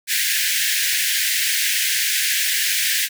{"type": "high-pass noise", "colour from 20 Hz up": "pink", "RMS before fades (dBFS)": -20, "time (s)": [0.07, 3.09], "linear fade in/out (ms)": 50, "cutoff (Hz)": 1600, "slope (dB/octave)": 96, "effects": []}